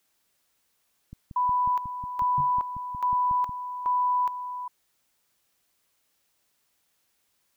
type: click train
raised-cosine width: 5 ms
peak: -29 dBFS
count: 14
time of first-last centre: 1.13-3.494 s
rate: 5.5 Hz
type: tone with tremolo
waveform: sine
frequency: 992 Hz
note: B5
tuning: 7 cents sharp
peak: -21 dBFS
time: 1.36-4.68 s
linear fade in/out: 5 ms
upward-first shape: square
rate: 1.2 Hz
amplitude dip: 70%
type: tone with exponential decay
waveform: sine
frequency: 142.2 Hz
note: C#3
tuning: 45 cents sharp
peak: -27 dBFS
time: 2.38-2.52 s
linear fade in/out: 0 ms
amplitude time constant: 30 ms
effects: white hiss -72 dBFS RMS until 7.56 s